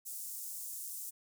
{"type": "high-pass noise", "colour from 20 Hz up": "pink", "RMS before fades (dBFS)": -43, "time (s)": [0.05, 1.11], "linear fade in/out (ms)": 20, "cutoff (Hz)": 7500, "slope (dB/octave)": 24, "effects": []}